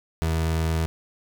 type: tone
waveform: 30% pulse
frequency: 81 Hz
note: E2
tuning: 30 cents flat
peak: -19 dBFS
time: 0.22-0.86 s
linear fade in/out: 0 ms
effects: none